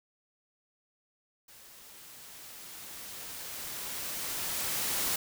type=noise with level ramp; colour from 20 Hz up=white; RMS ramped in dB=-54 to -30 dBFS; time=1.48-5.16 s; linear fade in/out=5 ms; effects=none